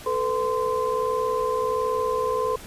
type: tone cluster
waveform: sine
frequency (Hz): 439.6 / 501 / 1034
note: A4 / B4 / C6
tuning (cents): -2 / +25 / -21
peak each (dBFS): -26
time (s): 0.06-2.56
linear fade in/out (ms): 5
effects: pink hiss -42 dBFS RMS until 2.66 s + resampled to 32000 Hz